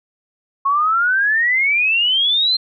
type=exponential sweep; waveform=sine; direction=up; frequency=1086 to 4186 Hz; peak=-13 dBFS; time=0.65-2.57 s; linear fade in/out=10 ms; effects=none